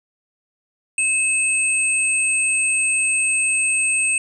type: tone pair together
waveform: sine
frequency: 2598 / 8446 Hz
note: E7 / C9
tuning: -26 / +15 cents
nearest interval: octave + minor sixth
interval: 2041 cents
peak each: -19 dBFS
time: 0.98-4.18 s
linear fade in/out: 2 ms
effects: 9-bit